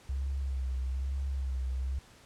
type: tone with vibrato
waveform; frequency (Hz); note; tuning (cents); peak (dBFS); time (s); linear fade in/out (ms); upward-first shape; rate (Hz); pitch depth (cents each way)
sine; 66.3; C2; +23; -30; 0.09-1.99; 5; sine; 1.1; 54
effects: pink hiss -57 dBFS RMS until 2.25 s + low-pass 9000 Hz 12 dB/octave